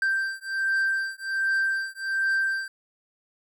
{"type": "beating tone pair", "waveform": "triangle", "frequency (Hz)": [1568, 1569.3], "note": ["G6", "G6"], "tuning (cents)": [0, 1], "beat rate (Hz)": 1.3, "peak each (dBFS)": -25, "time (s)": [0.02, 2.68], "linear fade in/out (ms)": 2, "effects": []}